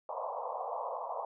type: band-pass noise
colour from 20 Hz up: white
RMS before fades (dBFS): -38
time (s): 0.09-1.25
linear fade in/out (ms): 2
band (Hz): 480 to 1100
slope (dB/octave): 96
effects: none